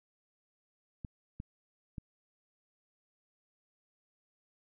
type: clicks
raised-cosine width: 5 ms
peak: -28 dBFS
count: 3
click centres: 1.048 / 1.401 / 1.982 s
effects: none